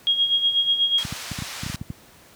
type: tone with tremolo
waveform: sine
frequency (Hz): 3274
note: G#7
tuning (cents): -25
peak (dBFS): -15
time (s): 0.07-1.03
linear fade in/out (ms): 0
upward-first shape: sine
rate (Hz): 8.2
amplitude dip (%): 65
type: band-pass noise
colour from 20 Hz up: white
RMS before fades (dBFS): -35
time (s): 0.98-1.76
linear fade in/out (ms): 2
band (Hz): 690 to 5900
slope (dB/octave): 12
type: clicks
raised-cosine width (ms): 5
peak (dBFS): -16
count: 11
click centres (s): 1.051 / 1.125 / 1.316 / 1.388 / 1.422 / 1.634 / 1.664 / 1.699 / 1.745 / 1.814 / 1.903
effects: pink hiss -50 dBFS RMS until 2.35 s + high-pass 80 Hz 12 dB/octave